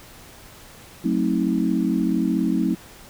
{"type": "chord", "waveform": "sine", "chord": "F# diminished seventh", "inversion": "none", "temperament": "just", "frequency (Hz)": [185, 222, 266.4, 319.7], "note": ["F#3", "A3", "C4", "Eb4"], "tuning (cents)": [0, 16, 31, 47], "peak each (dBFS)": -24, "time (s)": [1.04, 2.75], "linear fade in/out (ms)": 10, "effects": ["pink hiss -45 dBFS RMS until 3.09 s"]}